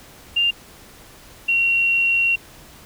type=tone pair in turn; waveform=sine; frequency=2794 / 2743 Hz; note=F7 / F7; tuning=0 / -32 cents; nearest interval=unison; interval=32 cents; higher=first; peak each=-15 dBFS; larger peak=neither; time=0.36-0.51 / 1.48-2.36 s; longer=second; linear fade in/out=10 ms; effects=pink hiss -45 dBFS RMS until 2.85 s